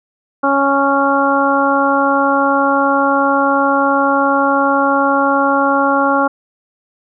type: harmonic tone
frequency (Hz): 277.2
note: C#4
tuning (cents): 0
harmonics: 1 / 2 / 3 / 4 / 5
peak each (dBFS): -17 / -17 / -17 / -17 / -17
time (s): 0.43-6.28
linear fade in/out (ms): 10
effects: none